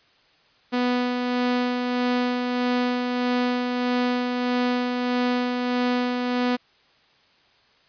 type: tone with tremolo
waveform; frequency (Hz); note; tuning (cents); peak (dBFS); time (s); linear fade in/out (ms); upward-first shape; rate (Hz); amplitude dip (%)
sawtooth; 247.1; B3; +1; -16; 0.72-6.57; 20; sine; 1.6; 35
effects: white hiss -59 dBFS RMS until 7.88 s + resampled to 11025 Hz